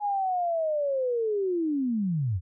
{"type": "linear sweep", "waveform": "sine", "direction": "down", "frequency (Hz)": [837, 80], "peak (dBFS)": -24, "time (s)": [0, 2.41], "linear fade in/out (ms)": 50, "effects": []}